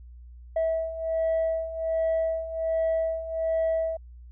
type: beating tone pair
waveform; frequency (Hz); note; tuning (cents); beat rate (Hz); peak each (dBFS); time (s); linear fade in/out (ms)
sine; 649 / 650.3; E5 / E5; -27 / -24; 1.3; -28 / -24; 0.56-3.97; 5
effects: tanh soft clip ceiling -20 dBFS + added 60 Hz sine -43 dBFS peak until 4.31 s